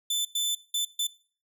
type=tone bursts at uneven times; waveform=sawtooth; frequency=3522 Hz; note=A7; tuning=1 cent sharp; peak=-22 dBFS; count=4; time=0.1-0.25 / 0.35-0.55 / 0.74-0.85 / 0.99-1.07 s; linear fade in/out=5 ms; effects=noise-tail reverb RT60 0.4 s tail -19 dB re dry